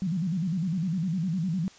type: tone with vibrato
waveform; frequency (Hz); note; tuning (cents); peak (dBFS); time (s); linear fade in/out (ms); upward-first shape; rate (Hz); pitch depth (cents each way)
sine; 174.61; F3; 0; -25; 0.02-1.68; 0; square; 9.9; 150
effects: white hiss -53 dBFS RMS until 1.78 s + resampled to 16000 Hz